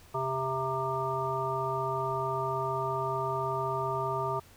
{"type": "harmonic tone", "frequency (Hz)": 132.2, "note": "C3", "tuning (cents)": 18, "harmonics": [1, 3, 5, 7, 9], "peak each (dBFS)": [-37, -35, -36, -34, -34], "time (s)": [0.14, 4.4], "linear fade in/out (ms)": 10, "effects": ["added 87 Hz sine -59 dBFS peak until 4.56 s", "pink hiss -57 dBFS RMS until 4.56 s"]}